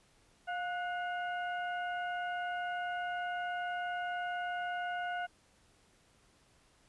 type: harmonic tone with a mistuned harmonic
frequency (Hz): 709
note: F5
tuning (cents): +26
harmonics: 1 / 2 / 3 / 4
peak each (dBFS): -36 / -39 / -52 / -50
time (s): 0.47-5.27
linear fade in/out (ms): 20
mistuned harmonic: 2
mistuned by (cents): +61
effects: pink hiss -67 dBFS RMS until 6.88 s + resampled to 24000 Hz

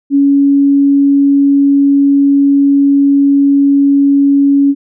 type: tone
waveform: sine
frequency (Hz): 280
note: C#4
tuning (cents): +18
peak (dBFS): -5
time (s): 0.1-4.75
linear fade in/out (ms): 50
effects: none

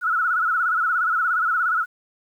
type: tone with vibrato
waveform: sine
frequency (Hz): 1380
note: F6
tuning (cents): -21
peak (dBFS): -18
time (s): 0.01-1.86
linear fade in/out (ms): 50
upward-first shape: sine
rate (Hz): 17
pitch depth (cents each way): 120
effects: 9-bit

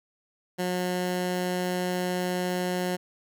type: tone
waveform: 15% pulse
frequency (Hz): 180.7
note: F#3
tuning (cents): -41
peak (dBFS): -20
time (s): 0.58-2.97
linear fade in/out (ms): 20
effects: none

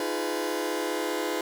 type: chord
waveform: sawtooth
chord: F half-diminished seventh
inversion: third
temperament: just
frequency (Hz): 314.3 / 349.2 / 419.1 / 502.9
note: Eb4 / F4 / Ab4 / Cb5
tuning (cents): +18 / 0 / +16 / +31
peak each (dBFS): -29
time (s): 0-1.41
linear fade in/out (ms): 2
effects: none

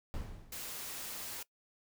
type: noise with exponential decay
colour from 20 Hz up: brown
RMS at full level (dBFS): -37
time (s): 0.14-0.83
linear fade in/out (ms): 0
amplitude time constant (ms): 150
type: noise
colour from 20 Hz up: white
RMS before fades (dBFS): -43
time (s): 0.52-1.43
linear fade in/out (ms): 5
effects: noise-tail reverb RT60 0.1 s tail -21 dB re dry

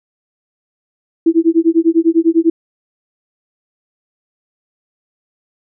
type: tone with tremolo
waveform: sine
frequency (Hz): 329.6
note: E4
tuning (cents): 0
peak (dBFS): -5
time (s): 1.26-2.5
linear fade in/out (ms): 5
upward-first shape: sine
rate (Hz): 10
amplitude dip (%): 100
effects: none

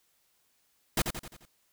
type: noise with echo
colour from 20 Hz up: pink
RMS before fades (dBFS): -26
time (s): 0.97-1.02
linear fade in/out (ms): 5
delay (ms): 87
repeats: 5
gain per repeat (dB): -6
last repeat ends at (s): 1.455
effects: white hiss -71 dBFS RMS until 1.72 s

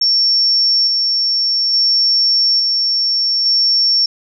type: tone with tremolo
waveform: sine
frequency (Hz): 5460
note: F8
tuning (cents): -40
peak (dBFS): -10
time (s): 0.01-4.06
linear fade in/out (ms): 5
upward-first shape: square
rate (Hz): 0.58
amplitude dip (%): 25
effects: none

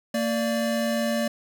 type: tone pair together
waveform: square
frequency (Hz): 228.8 / 586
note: A#3 / D5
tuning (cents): -32 / -4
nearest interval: octave + major third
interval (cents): 1628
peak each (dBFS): -26 / -27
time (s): 0.14-1.28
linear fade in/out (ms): 5
effects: none

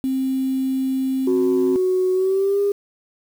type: tone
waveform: sine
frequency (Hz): 263.9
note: C4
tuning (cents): +15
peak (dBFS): -18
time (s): 0.04-1.76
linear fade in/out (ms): 0
type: tone with pitch glide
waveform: sine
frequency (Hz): 370 to 403.5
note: F#4 to G#4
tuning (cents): 0 to -50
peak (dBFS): -15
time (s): 1.27-2.72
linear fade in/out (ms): 5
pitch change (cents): +150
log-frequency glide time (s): 2.13-2.6
effects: tanh soft clip ceiling -11 dBFS + 7-bit

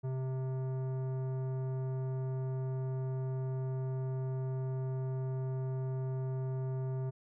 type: tone with tanh clipping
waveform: sine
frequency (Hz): 130.81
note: C3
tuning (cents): 0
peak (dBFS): -35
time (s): 0.03-7.11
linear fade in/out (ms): 20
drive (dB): 14
effects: none

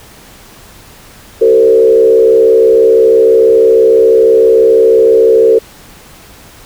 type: tone with frequency modulation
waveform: sine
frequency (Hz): 451.3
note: A4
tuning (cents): +44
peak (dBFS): -3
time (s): 1.41-5.59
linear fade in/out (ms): 10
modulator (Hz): 66.1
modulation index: 0.89
effects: pink hiss -37 dBFS RMS until 6.65 s

